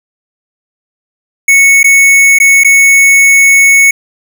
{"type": "tone with dropouts", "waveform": "square", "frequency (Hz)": 2211, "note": "C#7", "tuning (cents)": -5, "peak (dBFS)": -3, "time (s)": [1.48, 3.91], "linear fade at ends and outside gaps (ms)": 5, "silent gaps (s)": [[1.831, 1.842], [2.387, 2.4], [2.636, 2.646]], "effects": []}